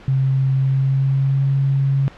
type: tone with pitch glide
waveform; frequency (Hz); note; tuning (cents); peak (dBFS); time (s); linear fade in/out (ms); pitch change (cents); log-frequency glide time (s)
sine; 133.6 to 136.96; C3 to C#3; +36 to -20; -14; 0.08-2.08; 0; +44; 0.54-1.52
effects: pink hiss -42 dBFS RMS until 2.17 s + low-pass 3000 Hz 12 dB/octave